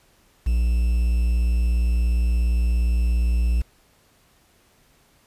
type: tone with quantisation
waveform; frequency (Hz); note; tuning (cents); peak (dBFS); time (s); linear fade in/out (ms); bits
triangle; 58.6; A#1; +10; -15; 0.46-3.62; 10; 7
effects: pink hiss -59 dBFS RMS until 5.26 s + resampled to 32000 Hz